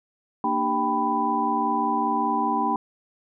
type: tone cluster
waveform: sine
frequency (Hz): 231.8 / 296.9 / 392.6 / 785 / 993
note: A#3 / D4 / G4 / G5 / B5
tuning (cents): -10 / +19 / +3 / +2 / +9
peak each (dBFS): -29 / -29 / -33 / -26 / -24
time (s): 0.44-2.76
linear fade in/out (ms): 2
effects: none